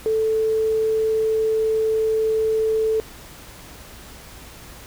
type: tone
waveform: sine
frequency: 440 Hz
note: A4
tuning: in tune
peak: -17 dBFS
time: 0.06-3 s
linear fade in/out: 0 ms
effects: added 60 Hz sine -48 dBFS peak until 4.86 s + pink hiss -42 dBFS RMS until 4.86 s